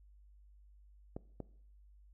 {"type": "clicks", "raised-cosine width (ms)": 2, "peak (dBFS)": -28, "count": 2, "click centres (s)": [1.165, 1.403], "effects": ["noise-tail reverb RT60 0.6 s tail -20 dB re dry", "added 50 Hz sine -58 dBFS peak until 2.13 s"]}